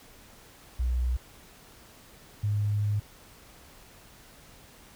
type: tone pair in turn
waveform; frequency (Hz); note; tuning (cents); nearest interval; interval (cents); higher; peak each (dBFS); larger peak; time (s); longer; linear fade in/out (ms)
sine; 61.74 / 103.83; B1 / G#2; 0 / 0; major sixth; 900; second; -24; neither; 0.79-1.17 / 2.43-3; second; 10
effects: pink hiss -53 dBFS RMS until 4.95 s